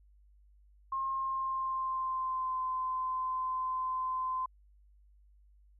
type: tone with pitch glide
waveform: sine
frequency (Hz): 1069 to 1031.4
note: C6 to C6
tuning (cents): +37 to -25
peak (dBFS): -31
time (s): 0.92-4.46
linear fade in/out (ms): 5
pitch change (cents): -62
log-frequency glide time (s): 1.11-2.61
effects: added 50 Hz sine -59 dBFS peak until 5.79 s